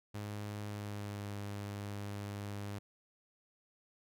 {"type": "tone with pitch glide", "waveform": "sawtooth", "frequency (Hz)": [103.83, 101.69], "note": ["G#2", "G#2"], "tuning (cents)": [0, -36], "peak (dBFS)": -36, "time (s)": [0.14, 2.79], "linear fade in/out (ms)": 10, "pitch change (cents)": -36, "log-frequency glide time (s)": [0.67, 1.29], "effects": []}